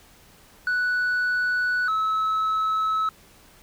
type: tone pair in turn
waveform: sine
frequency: 1480 / 1295.7 Hz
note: F#6 / E6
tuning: 0 / -30 cents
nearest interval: major second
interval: 230 cents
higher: first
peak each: -18 dBFS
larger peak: neither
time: 0.67-1.88 / 1.88-3.09 s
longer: neither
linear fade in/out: 2 ms
effects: tanh soft clip ceiling -20 dBFS + pink hiss -53 dBFS RMS until 3.62 s